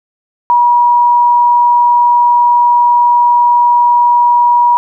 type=tone; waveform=sine; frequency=962 Hz; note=B5; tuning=46 cents flat; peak=-5 dBFS; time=0.5-4.77 s; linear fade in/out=0 ms; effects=none